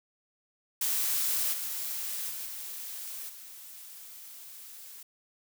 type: noise with level steps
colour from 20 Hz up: blue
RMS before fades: -29 / -35 / -38 / -40 / -47 dBFS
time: 0.81-5.03 s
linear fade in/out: 5 ms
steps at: 1.52 / 2.29 / 2.45 / 3.28 s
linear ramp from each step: 20 ms
effects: none